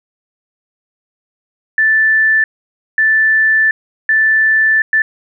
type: tone bursts at uneven times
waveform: sine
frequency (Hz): 1760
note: A6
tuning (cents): 0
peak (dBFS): -8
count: 4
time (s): 1.78-2.44 / 2.98-3.71 / 4.09-4.82 / 4.93-5.02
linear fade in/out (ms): 2
effects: none